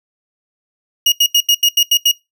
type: tone bursts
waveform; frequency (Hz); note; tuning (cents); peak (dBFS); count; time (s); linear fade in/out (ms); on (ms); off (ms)
30% pulse; 2871; F7; +47; -5; 8; 1.06-2.115; 5; 61; 81
effects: noise-tail reverb RT60 0.2 s tail -22 dB re dry